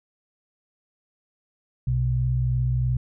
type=tone pair together; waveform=sine; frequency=61.74 / 124.84 Hz; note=B1 / B2; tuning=0 / +19 cents; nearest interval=octave; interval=1219 cents; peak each=-26 / -21 dBFS; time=1.87-2.97 s; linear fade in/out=5 ms; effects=none